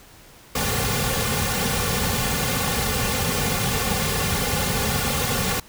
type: noise with comb filter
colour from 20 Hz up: pink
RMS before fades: -23 dBFS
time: 0.55-5.6 s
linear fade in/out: 5 ms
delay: 3.1 ms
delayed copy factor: -0.95
effects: pink hiss -48 dBFS RMS until 5.68 s